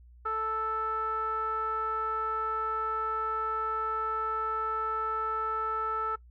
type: tone with low-pass filter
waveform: sawtooth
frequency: 440 Hz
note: A4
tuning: in tune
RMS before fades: -31 dBFS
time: 0.25-6.16 s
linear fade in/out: 10 ms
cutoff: 1300 Hz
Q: 9.1
effects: noise-tail reverb RT60 0.1 s tail -20 dB re dry + added 60 Hz sine -51 dBFS peak until 6.3 s